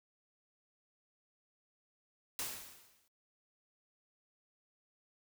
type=noise with exponential decay; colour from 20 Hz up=white; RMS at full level=-37 dBFS; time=2.39-3.08 s; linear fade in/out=1 ms; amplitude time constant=150 ms; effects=noise-tail reverb RT60 0.1 s tail -23 dB re dry